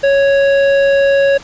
sine tone with hard clipping, 554.4 Hz, C#5, in tune, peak -10 dBFS, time 0.03-1.38 s, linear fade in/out 10 ms, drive 11 dB, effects pink hiss -36 dBFS RMS until 1.43 s + resampled to 16000 Hz

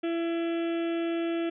harmonic tone, 335.2 Hz, E4, 29 cents sharp, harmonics 1 / 2 / 4 / 5 / 6 / 7 / 8 / 9 / 10, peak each -27 / -36 / -44 / -47 / -49 / -47 / -47 / -50 / -49 dBFS, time 0.03-1.5 s, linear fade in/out 10 ms, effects none

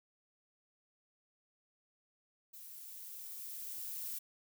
violet noise with level ramp, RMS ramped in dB -52 to -41 dBFS, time 2.53-4.19 s, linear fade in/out 10 ms, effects none

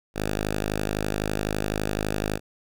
5% pulse tone, 51.91 Hz, G#1, in tune, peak -14 dBFS, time 0.14-2.4 s, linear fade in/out 50 ms, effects none

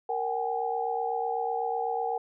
sine tone cluster, 465.6 / 758 / 826 Hz, A#4 / F#5 / G#5, -2 / +42 / -10 cents, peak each -32 / -30 / -33 dBFS, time 0.09-2.18 s, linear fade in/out 5 ms, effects none

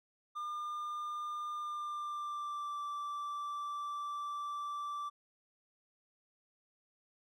triangle tone with pitch glide, 1204 to 1167.7 Hz, D6 to D6, +43 to -10 cents, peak -35 dBFS, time 0.35-5.1 s, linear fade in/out 20 ms, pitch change -53 cents, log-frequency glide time 1.55-2.81 s, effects MP3 96 kbps

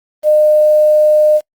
sine tone with quantisation, 608 Hz, D#5, 40 cents flat, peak -6 dBFS, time 0.23-1.41 s, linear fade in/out 50 ms, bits 6, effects noise-tail reverb RT60 0.1 s tail -26 dB re dry + Opus 32 kbps

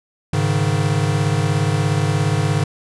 square chord, Ab suspended fourth, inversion none, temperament equal with one note detuned, 103.41 / 138.59 / 155.56 Hz, Ab2 / Db3 / Eb3, -7 / 0 / 0 cents, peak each -21 dBFS, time 0.33-2.64 s, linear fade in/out 5 ms, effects resampled to 24000 Hz

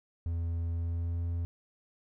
triangle tone with pitch glide, 84.1 to 85.32 Hz, E2 to F2, +35 to -40 cents, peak -28 dBFS, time 0.26-1.45 s, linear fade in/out 0 ms, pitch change +25 cents, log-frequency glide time 0.73-1.24 s, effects none

